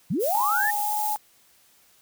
sine linear sweep, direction up, 127.1 to 1850 Hz, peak -22 dBFS, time 0.1-0.71 s, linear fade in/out 10 ms
violet noise, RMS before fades -30 dBFS, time 0.19-1.18 s, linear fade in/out 50 ms
sine tone with pitch glide, 830.6 to 842.2 Hz, G#5 to G#5, 0 to +24 cents, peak -25 dBFS, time 0.35-1.16 s, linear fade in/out 0 ms, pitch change +24 cents, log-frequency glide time 0.83-0.9 s
effects white hiss -59 dBFS RMS until 2.01 s

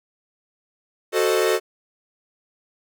45% pulse chord, F# diminished seventh, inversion none, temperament equal with one note detuned, 370 / 440 / 523.3 / 617.6 Hz, F#4 / A4 / C5 / Eb5, 0 / 0 / 0 / -13 cents, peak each -22 / -21 / -26 / -26 dBFS, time 1.12-1.6 s, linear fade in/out 50 ms, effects none

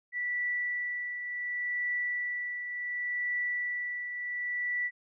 sine tone with tremolo, 1961 Hz, B6, 13 cents flat, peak -28 dBFS, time 0.12-4.91 s, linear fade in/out 50 ms, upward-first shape triangle, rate 0.69 Hz, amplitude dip 55%, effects none

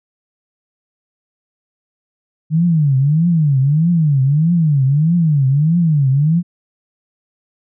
sine tone with vibrato, 151.6 Hz, D#3, 45 cents flat, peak -10 dBFS, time 2.5-6.43 s, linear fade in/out 50 ms, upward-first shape triangle, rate 1.6 Hz, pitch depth 270 cents each way, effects none

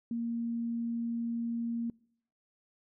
sine tone, 233.1 Hz, A#3, in tune, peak -31 dBFS, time 0.11-1.9 s, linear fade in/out 2 ms, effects noise-tail reverb RT60 0.7 s tail -26 dB re dry

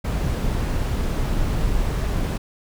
brown noise, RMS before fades -22 dBFS, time 0.04-2.38 s, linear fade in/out 10 ms, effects none

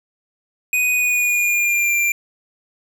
square tone with pitch glide, 2489 to 2374 Hz, D#7 to D7, 0 to +18 cents, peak -16 dBFS, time 0.73-2.12 s, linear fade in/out 2 ms, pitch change -82 cents, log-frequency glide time 0.92-1.94 s, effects none

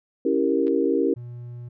sine chord, C# diminished seventh, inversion none, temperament equal, 277.2 / 329.6 / 392 / 466.2 Hz, C#4 / E4 / G4 / Bb4, 0 / 0 / 0 / 0 cents, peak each -24 dBFS, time 0.25-1.14 s, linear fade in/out 5 ms
clicks, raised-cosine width 0.3 ms, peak -30 dBFS, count 2, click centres 0.67 / 0.68 s
triangle tone, 120.7 Hz, B2, 39 cents flat, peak -32 dBFS, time 1.16-1.69 s, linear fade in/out 10 ms
effects none

